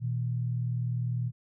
sine tone pair together, 120 / 160.02 Hz, B2 / D#3, -49 / +49 cents, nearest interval perfect fourth, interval 498 cents, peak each -28 / -36 dBFS, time 0-1.32 s, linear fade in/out 50 ms, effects none

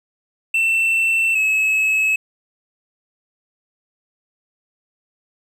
triangle tone pair in turn, 2682 / 2580 Hz, E7 / E7, +29 / -38 cents, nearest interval minor second, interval 67 cents, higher first, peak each -13 dBFS, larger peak neither, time 0.54-1.35 / 1.35-2.16 s, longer neither, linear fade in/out 5 ms, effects 9-bit

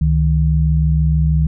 sine tone pair together, 69.3 / 155.67 Hz, C#2 / D#3, 0 / +1 cents, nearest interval octave + major second, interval 1401 cents, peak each -14 dBFS, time 0.01-1.47 s, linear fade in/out 5 ms, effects none

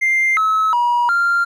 triangle tone with pitch steps, 2097 / 1292 / 961 / 1390 Hz, C7 / E6 / B5 / F6, +3 / -35 / -48 / -9 cents, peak -10 dBFS, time 0.01-1.45 s, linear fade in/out 20 ms, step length 360 ms, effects tanh soft clip ceiling -9 dBFS

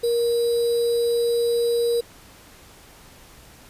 sine tone with sample-and-hold, 471.4 Hz, A#4, 19 cents sharp, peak -18 dBFS, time 0.03-2.01 s, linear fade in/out 10 ms, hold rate 4410 Hz, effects pink hiss -48 dBFS RMS until 3.69 s + resampled to 32000 Hz

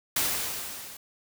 white noise with level ramp, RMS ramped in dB -25 to -44 dBFS, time 0.16-0.97 s, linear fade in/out 5 ms, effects none

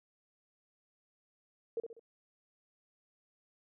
sine tone with echo, 459.2 Hz, A#4, 26 cents flat, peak -32 dBFS, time 1.77-1.8 s, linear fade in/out 2 ms, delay 65 ms, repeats 3, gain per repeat -7 dB, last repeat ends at 1.995 s, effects none

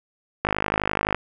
click train, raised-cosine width 0.5 ms, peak -6 dBFS, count 37, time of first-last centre 0.45-1.146 s, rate 51.7 Hz, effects none

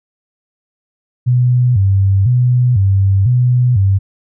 sine tone with vibrato, 110 Hz, A2, in tune, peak -8 dBFS, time 1.26-3.99 s, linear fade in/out 20 ms, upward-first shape square, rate 1 Hz, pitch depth 210 cents each way, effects none

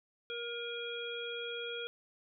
harmonic tone with a mistuned harmonic, 472.2 Hz, A#4, 22 cents sharp, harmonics 1 / 3 / 5 / 7, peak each -41 / -44 / -47 / -42 dBFS, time 0.3-1.87 s, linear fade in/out 0 ms, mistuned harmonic 5, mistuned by +44 cents, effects none

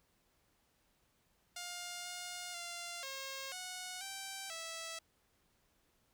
5% pulse tone with pitch steps, 707 / 712 / 694 / 539 / 733 / 779 / 656 Hz, F5 / F5 / F5 / C#5 / F#5 / G5 / E5, +21 / +33 / -11 / -49 / -16 / -11 / -9 cents, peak -31 dBFS, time 1.56-4.99 s, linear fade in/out 5 ms, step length 490 ms, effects pink hiss -75 dBFS RMS until 6.13 s

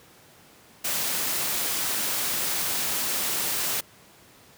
white noise, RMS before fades -27 dBFS, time 0.84-3.81 s, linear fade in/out 10 ms, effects pink hiss -53 dBFS RMS until 4.57 s + high-pass 100 Hz 12 dB/octave

